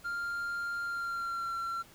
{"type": "tone with pitch glide", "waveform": "triangle", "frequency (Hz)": [1396.9, 1360.3], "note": ["F6", "F6"], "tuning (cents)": [0, -46], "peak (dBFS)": -31, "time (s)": [0.04, 1.83], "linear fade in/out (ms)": 20, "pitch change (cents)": -46, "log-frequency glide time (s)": [0.83, 1.56], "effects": ["pink hiss -57 dBFS RMS until 1.94 s"]}